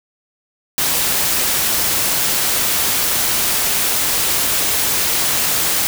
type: noise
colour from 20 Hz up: white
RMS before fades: -17 dBFS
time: 0.78-5.87 s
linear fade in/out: 0 ms
effects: none